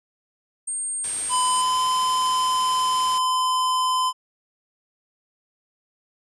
sine tone, 8600 Hz, C9, 47 cents sharp, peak -25 dBFS, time 0.67-1.62 s, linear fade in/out 10 ms
white noise, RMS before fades -35 dBFS, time 1.04-3.18 s, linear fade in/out 0 ms
square tone with pitch glide, 1008 to 1022.1 Hz, B5 to C6, +35 to -41 cents, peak -20 dBFS, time 1.29-4.13 s, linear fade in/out 50 ms, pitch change +24 cents, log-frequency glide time 1.41-1.84 s
effects resampled to 24000 Hz

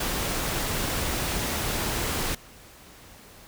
pink noise, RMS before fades -28 dBFS, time 0-2.35 s, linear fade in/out 5 ms, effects pink hiss -49 dBFS RMS until 3.47 s

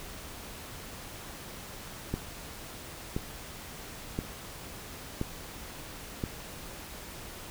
click train, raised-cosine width 3 ms, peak -17 dBFS, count 5, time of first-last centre 2.14-6.238 s, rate 0.976 Hz, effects pink hiss -44 dBFS RMS until 7.5 s

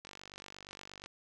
click train, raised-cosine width 0.2 ms, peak -30 dBFS, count 50, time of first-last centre 0.05-1.06 s, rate 48.5 Hz, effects none

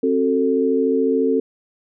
sine chord, F# diminished, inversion second, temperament just, 266.4 / 370 / 444 Hz, C4 / F#4 / A4, +31 / 0 / +16 cents, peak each -19 / -23 / -18 dBFS, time 0.03-1.4 s, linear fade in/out 5 ms, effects none

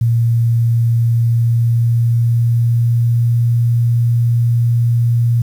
sine tone with pitch glide, 116.54 to 118.17 Hz, A#2 to A#2, 0 to +24 cents, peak -10 dBFS, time 0.01-5.42 s, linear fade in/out 5 ms, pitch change +24 cents, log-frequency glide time 1.09-3.45 s, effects 7-bit

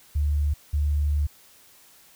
sine tone pair in turn, 73.42 / 73.42 Hz, D2 / D2, 0 / 0 cents, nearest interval unison, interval 0 cents, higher neither, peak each -20 dBFS, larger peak neither, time 0.15-0.54 / 0.73-1.27 s, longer second, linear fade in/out 10 ms, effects white hiss -54 dBFS RMS until 2.15 s

